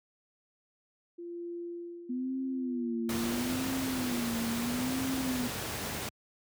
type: tone with tremolo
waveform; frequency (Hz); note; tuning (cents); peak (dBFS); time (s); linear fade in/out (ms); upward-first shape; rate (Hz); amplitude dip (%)
sine; 344.7; F4; -23; -36; 1.18-4.21; 10; sine; 0.67; 80
type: tone with vibrato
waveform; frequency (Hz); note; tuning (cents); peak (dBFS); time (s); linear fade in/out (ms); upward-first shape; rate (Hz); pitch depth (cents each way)
sine; 246.9; B3; 0; -31; 2.09-5.48; 10; sine; 0.75; 120
type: noise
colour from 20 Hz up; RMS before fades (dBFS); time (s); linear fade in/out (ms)
pink; -36; 3.09-6.09; 2
effects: high-pass 80 Hz 12 dB/octave